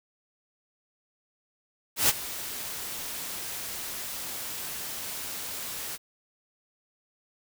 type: noise with ADSR envelope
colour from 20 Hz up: white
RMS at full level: -20 dBFS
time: 1.96-5.98 s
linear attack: 130 ms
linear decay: 29 ms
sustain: -16 dB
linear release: 34 ms
effects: none